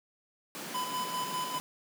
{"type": "high-pass noise", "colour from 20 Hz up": "pink", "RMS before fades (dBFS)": -41, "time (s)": [0.55, 1.6], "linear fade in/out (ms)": 0, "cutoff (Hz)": 150, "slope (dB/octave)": 48}
{"type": "tone with tremolo", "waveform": "square", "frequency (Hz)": 1004, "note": "B5", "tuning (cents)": 28, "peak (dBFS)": -32, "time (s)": [0.74, 1.59], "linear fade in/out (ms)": 10, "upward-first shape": "square", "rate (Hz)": 5, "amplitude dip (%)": 45}
{"effects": []}